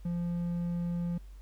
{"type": "tone", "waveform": "triangle", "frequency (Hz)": 173, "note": "F3", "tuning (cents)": -16, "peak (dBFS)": -28, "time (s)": [0.05, 1.18], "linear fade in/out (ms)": 5, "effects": ["added 48 Hz sine -45 dBFS peak until 1.41 s", "pink hiss -66 dBFS RMS until 1.41 s"]}